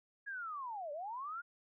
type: linear two-way sweep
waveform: sine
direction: down then up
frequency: 1677 to 561 to 1443 Hz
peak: -40 dBFS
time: 0.26-1.42 s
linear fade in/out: 20 ms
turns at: 0.92 s
effects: none